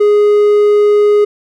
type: tone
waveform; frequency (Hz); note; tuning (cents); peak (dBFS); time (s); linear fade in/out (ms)
triangle; 415.3; G#4; 0; -4; 0-1.25; 10
effects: none